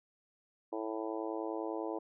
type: harmonic tone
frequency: 110 Hz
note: A2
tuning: in tune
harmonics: 3 / 4 / 5 / 6 / 7 / 8 / 9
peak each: -39 / -41 / -43 / -45 / -46 / -47 / -48 dBFS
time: 0.72-1.99 s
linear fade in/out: 10 ms
effects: none